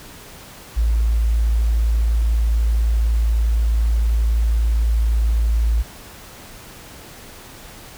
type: tone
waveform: sine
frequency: 56 Hz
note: A1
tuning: 31 cents sharp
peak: -14 dBFS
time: 0.76-5.83 s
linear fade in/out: 20 ms
effects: pink hiss -40 dBFS RMS until 7.97 s